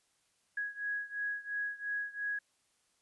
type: beating tone pair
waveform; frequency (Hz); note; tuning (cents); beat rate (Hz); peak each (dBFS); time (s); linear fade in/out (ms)
sine; 1661.2 / 1664.1; G#6 / G#6; 0 / +3; 2.9; -37 / -39; 0.57-2.39; 5
effects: white hiss -74 dBFS RMS until 3.01 s + resampled to 24000 Hz